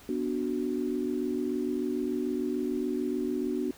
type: chord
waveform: sine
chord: B minor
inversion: none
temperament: equal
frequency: 246.9 / 293.7 / 370 Hz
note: B3 / D4 / F#4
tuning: 0 / 0 / 0 cents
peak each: -32 dBFS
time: 0.09-3.71 s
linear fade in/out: 2 ms
effects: pink hiss -53 dBFS RMS until 3.77 s